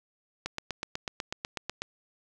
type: click train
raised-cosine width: 0.2 ms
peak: -15 dBFS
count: 12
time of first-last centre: 0.46-1.82 s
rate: 8.09 Hz
effects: none